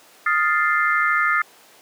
sine chord, F dominant seventh, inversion third, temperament equal, 1244.5 / 1396.9 / 1760 / 2093 Hz, Eb6 / F6 / A6 / C7, 0 / 0 / 0 / 0 cents, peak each -21 / -22 / -22 / -23 dBFS, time 0.26-1.42 s, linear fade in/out 5 ms, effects pink hiss -49 dBFS RMS until 1.81 s + high-pass 400 Hz 12 dB/octave

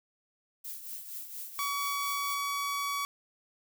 violet noise with tremolo, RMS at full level -39 dBFS, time 0.64-2.35 s, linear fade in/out 10 ms, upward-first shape triangle, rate 4.3 Hz, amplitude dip 65%
sawtooth tone, 1133 Hz, C#6, 37 cents sharp, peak -27 dBFS, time 1.59-3.05 s, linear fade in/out 0 ms
effects none

